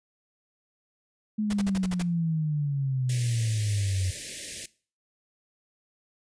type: exponential sweep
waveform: sine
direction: down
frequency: 215.6 to 91.6 Hz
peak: -24 dBFS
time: 1.38-4.11 s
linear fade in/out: 10 ms
type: noise bursts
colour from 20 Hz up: pink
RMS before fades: -35 dBFS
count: 7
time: 1.5-2.026 s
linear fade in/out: 5 ms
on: 34 ms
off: 48 ms
type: band-stop noise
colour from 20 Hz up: white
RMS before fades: -36 dBFS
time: 3.09-4.66 s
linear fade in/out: 5 ms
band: 630 to 1700 Hz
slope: 96 dB/octave
effects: noise-tail reverb RT60 0.4 s tail -20 dB re dry + resampled to 22050 Hz